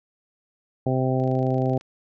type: harmonic tone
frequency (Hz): 130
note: C3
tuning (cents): -11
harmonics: 1 / 2 / 3 / 4 / 5 / 6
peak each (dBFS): -23 / -26 / -28 / -29 / -30 / -31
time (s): 0.86-1.78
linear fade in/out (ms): 5
type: click train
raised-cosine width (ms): 0.2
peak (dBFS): -33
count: 17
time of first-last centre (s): 1.2-1.811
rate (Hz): 26.2
effects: none